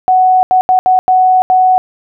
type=tone bursts at uneven times; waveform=sine; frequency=743 Hz; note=F#5; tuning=7 cents sharp; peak=-5 dBFS; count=6; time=0.08-0.43 / 0.51-0.61 / 0.69-0.79 / 0.86-0.99 / 1.08-1.42 / 1.5-1.78 s; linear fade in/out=0 ms; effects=none